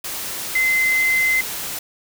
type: tone in noise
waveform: sine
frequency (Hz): 2062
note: C7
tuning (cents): -26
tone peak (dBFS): -15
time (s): 0.55-1.41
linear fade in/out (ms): 5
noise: white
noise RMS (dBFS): -28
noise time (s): 0.04-1.79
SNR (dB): +10
effects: none